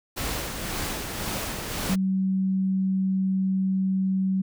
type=noise with tremolo; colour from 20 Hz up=pink; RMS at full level=-29 dBFS; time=0.16-1.96 s; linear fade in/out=20 ms; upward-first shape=sine; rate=1.9 Hz; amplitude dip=40%
type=tone; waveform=sine; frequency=190.1 Hz; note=F#3; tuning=47 cents sharp; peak=-21 dBFS; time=1.89-4.42 s; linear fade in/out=10 ms
effects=none